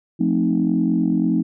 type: chord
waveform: sine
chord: F dominant seventh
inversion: none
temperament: equal with one note detuned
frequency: 176.24 / 220 / 261.6 / 311.1 Hz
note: F3 / A3 / C4 / Eb4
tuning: +16 / 0 / 0 / 0 cents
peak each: -21 dBFS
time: 0.19-1.43 s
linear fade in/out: 20 ms
effects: tanh soft clip ceiling -7 dBFS